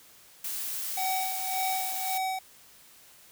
blue noise, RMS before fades -34 dBFS, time 0.44-2.18 s, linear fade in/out 5 ms
square tone with tremolo, 757 Hz, F#5, 39 cents sharp, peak -28 dBFS, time 0.97-2.39 s, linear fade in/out 5 ms, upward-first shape sine, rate 1.8 Hz, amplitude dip 65%
effects white hiss -55 dBFS RMS until 3.31 s

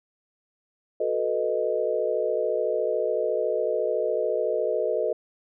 sine chord, B dominant seventh, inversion second, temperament equal, 370 / 440 / 493.9 / 622.3 Hz, F#4 / A4 / B4 / D#5, 0 / 0 / 0 / 0 cents, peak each -32 / -27 / -28 / -27 dBFS, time 1-5.13 s, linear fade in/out 5 ms, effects none

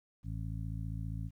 harmonic tone, 55 Hz, A1, in tune, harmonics 1 / 2 / 3 / 4 / 5, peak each -40 / -39 / -43 / -55 / -51 dBFS, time 0.23-1.31 s, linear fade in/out 50 ms, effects 12-bit

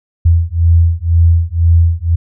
sine beating tone pair, 83 / 85 Hz, E2 / F2, +12 / -46 cents, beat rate 2 Hz, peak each -10 dBFS, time 0.25-2.16 s, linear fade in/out 10 ms, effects none

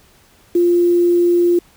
sine tone with quantisation, 348.2 Hz, F4, 5 cents flat, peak -10 dBFS, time 0.55-1.59 s, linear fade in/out 5 ms, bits 6, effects pink hiss -51 dBFS RMS until 1.76 s

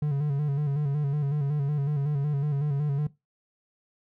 triangle tone with vibrato, 144.2 Hz, D3, 31 cents flat, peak -21 dBFS, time 0.02-3.07 s, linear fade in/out 5 ms, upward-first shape square, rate 5.4 Hz, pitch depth 58 cents each way, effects noise-tail reverb RT60 0.2 s tail -18 dB re dry

